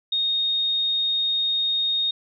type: tone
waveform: sine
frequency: 3710 Hz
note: A#7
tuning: 9 cents flat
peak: -20 dBFS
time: 0.12-2.11 s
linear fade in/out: 5 ms
effects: none